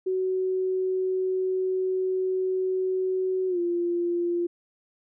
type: tone with pitch glide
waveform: sine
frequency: 373.9 to 346.9 Hz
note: F#4 to F4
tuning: +18 to -12 cents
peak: -23 dBFS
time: 0.06-4.47 s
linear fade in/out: 10 ms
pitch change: -130 cents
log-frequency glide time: 3.48-3.59 s
effects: none